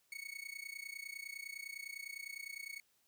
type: tone with amplitude modulation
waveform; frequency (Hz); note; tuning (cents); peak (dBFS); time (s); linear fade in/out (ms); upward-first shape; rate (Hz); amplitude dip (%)
40% pulse; 2217; C#7; 0; -40; 0.12-2.8; 2; sine; 29.9; 90
effects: white hiss -75 dBFS RMS until 3.07 s